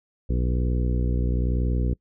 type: harmonic tone with a mistuned harmonic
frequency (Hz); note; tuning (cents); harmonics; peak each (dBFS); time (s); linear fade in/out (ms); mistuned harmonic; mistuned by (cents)
61; B1; -21; 1 / 2 / 3 / 4 / 5 / 6 / 7 / 8; -22 / -28 / -32 / -34 / -36 / -38 / -39 / -40; 0.29-1.94; 10; 8; +24
effects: noise-tail reverb RT60 0.1 s tail -24 dB re dry